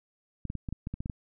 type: clicks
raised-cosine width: 5 ms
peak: -22 dBFS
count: 10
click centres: 0.453 / 0.501 / 0.553 / 0.688 / 0.726 / 0.871 / 0.94 / 1.005 / 1.059 / 1.098 s
effects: none